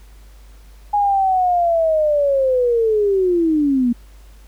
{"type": "linear sweep", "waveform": "sine", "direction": "down", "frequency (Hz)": [830.6, 233.1], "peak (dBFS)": -13, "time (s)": [0.93, 3.93], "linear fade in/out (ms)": 10, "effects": ["added 50 Hz sine -40 dBFS peak until 4.47 s", "pink hiss -53 dBFS RMS until 4.47 s"]}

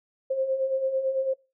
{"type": "beating tone pair", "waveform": "sine", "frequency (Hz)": [523.3, 532.3], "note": ["C5", "C5"], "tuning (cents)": [0, 30], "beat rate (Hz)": 9, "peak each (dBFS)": [-32, -24], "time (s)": [0.3, 1.34], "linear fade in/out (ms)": 10, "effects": ["noise-tail reverb RT60 0.3 s tail -23 dB re dry"]}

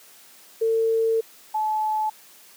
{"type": "tone pair in turn", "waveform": "sine", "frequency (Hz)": [450.1, 862.3], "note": ["A4", "A5"], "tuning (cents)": [39, -35], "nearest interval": "major seventh", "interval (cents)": 1126, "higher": "second", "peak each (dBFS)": [-18, -21], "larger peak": "first", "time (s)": [[0.61, 1.21], [1.54, 2.1]], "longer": "first", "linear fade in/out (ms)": 10, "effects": ["white hiss -50 dBFS RMS until 2.56 s", "high-pass 200 Hz 12 dB/octave"]}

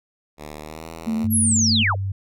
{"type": "tone with pitch glide", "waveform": "5% pulse", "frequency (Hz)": [75.4, 81.75], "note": ["D2", "E2"], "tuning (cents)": [46, -14], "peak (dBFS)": -23, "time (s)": [0.37, 1.28], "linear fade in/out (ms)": 50, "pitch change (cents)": 140, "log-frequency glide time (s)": [0.58, 0.89]}
{"type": "tone with vibrato", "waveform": "sine", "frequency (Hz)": 222.1, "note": "A3", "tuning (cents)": 16, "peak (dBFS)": -20, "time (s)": [1.06, 1.84], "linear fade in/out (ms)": 20, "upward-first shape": "sine", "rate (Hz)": 7.9, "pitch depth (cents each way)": 17}
{"type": "tone", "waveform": "sine", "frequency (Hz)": 97.2, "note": "G2", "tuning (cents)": -14, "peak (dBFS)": -22, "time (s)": [1.24, 2.12], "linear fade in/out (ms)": 5}
{"type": "linear sweep", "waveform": "sine", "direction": "down", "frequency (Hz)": [11840, 350.3], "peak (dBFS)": -17, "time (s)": [1.3, 1.96], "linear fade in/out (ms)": 50}
{"effects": []}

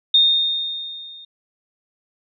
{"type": "tone with level ramp", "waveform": "sine", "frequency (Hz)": 3668, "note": "A#7", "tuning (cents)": -29, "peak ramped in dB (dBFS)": [-9, -38], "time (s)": [0.14, 1.25], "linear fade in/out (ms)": 5, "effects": []}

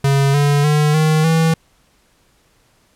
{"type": "tone with pitch steps", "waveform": "square", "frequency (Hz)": [138.4, 144.03, 149.88, 155.98, 162.32], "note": ["C#3", "D3", "D3", "D#3", "E3"], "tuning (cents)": [-2, -33, 36, 5, -26], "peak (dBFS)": -12, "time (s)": [0.04, 1.54], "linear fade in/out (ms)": 5, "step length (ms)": 300, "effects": ["pink hiss -57 dBFS RMS until 2.95 s", "low-pass 12000 Hz 12 dB/octave"]}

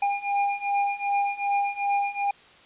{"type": "beating tone pair", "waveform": "square", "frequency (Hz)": [804, 806.6], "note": ["G5", "G5"], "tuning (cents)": [44, 49], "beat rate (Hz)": 2.6, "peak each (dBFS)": [-28, -26], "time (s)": [0.02, 2.31], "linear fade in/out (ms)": 5, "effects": ["white hiss -52 dBFS RMS until 2.65 s", "resampled to 8000 Hz"]}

